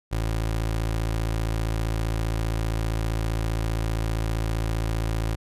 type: tone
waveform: 25% pulse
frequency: 55.2 Hz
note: A1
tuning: 6 cents sharp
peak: -20 dBFS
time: 0.11-5.36 s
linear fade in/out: 20 ms
effects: resampled to 32000 Hz